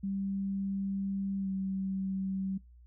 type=tone with pitch glide; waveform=sine; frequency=195.7 to 191.78 Hz; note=G3 to G3; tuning=-3 to -38 cents; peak=-31 dBFS; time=0.03-2.58 s; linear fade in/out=10 ms; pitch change=-35 cents; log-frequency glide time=1.39-1.49 s; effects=noise-tail reverb RT60 0.2 s tail -25 dB re dry + added 60 Hz sine -53 dBFS peak until 2.86 s